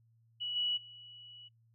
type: tone with level steps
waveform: sine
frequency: 2937 Hz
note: F#7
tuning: 13 cents flat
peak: -35 / -30 / -50 dBFS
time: 0.4-1.49 s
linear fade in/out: 20 ms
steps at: 0.55 / 0.76 s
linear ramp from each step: 20 ms
effects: noise-tail reverb RT60 0.1 s tail -25 dB re dry + added 114 Hz sine -65 dBFS peak until 1.74 s